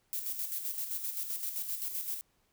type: noise with tremolo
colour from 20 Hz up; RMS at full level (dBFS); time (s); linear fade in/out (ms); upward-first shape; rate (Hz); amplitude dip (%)
violet; -35; 0.13-2.21; 0; square; 7.7; 50
effects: pink hiss -73 dBFS RMS until 2.52 s